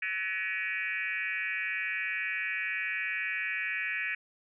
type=tone with frequency modulation; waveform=sine; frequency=2093 Hz; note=C7; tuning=in tune; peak=-30 dBFS; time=0.02-4.15 s; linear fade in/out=5 ms; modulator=194 Hz; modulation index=2.5; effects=none